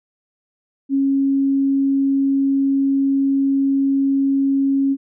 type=tone; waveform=sine; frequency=273.8 Hz; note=C#4; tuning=21 cents flat; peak=-14 dBFS; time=0.89-4.97 s; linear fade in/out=50 ms; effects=none